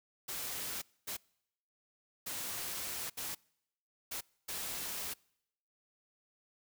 white noise bursts at uneven times, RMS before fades -40 dBFS, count 6, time 0.28-0.82 / 1.07-1.17 / 2.26-3.1 / 3.17-3.35 / 4.11-4.21 / 4.48-5.14 s, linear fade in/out 10 ms, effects noise-tail reverb RT60 0.8 s tail -26 dB re dry

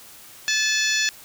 harmonic tone with a mistuned harmonic, 867 Hz, A5, 26 cents flat, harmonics 2 / 3 / 4 / 5 / 6 / 7 / 8, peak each -24 / -26 / -27 / -28 / -29 / -29 / -30 dBFS, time 0.48-1.09 s, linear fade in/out 0 ms, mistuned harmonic 7, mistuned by -59 cents, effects white hiss -45 dBFS RMS until 1.24 s

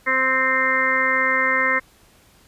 harmonic tone, 261.6 Hz, C4, in tune, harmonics 1 / 2 / 4 / 5 / 6 / 7 / 8, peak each -32 / -27 / -25 / -27 / -28 / -21 / -21 dBFS, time 0.06-1.8 s, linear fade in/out 20 ms, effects pink hiss -54 dBFS RMS until 2.47 s + resampled to 32000 Hz

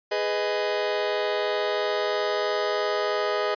sawtooth chord, G# minor, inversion none, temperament just, 415.3 / 498.4 / 623 Hz, G#4 / B4 / D#5, 0 / +16 / +2 cents, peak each -23 / -26 / -23 dBFS, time 0.11-3.55 s, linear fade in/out 10 ms, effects resampled to 11025 Hz

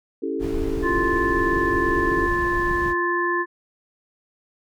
sine chord, A dominant seventh, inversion first, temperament equal, 277.2 / 329.6 / 392 / 440 Hz, C#4 / E4 / G4 / A4, 0 / 0 / 0 / 0 cents, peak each -29 dBFS, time 0.22-2.27 s, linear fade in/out 10 ms
brown noise, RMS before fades -29 dBFS, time 0.39-2.95 s, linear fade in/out 50 ms
harmonic tone, 349.2 Hz, F4, in tune, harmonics 1 / 3 / 5, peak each -24 / -24 / -24 dBFS, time 0.82-3.46 s, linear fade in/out 50 ms
clicks, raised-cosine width 5 ms, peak -20 dBFS, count 4, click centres 1.761 / 2.327 / 2.711 / 2.863 s
effects none

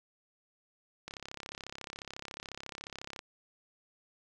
click train, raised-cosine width 0.2 ms, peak -24 dBFS, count 73, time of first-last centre 1.08-3.191 s, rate 34.1 Hz, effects none

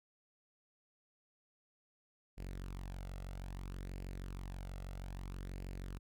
sawtooth tone with flanger, 46.25 Hz, F#1, in tune, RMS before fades -45 dBFS, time 2.37-5.99 s, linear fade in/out 20 ms, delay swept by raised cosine 0.41 to 1.51 ms, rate 0.61 Hz, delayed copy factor +0.5, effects none

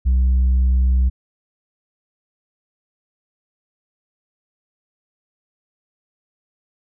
triangle tone with tanh clipping, 63.5 Hz, B1, 49 cents sharp, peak -13 dBFS, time 0.05-1.1 s, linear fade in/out 20 ms, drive 7 dB, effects none

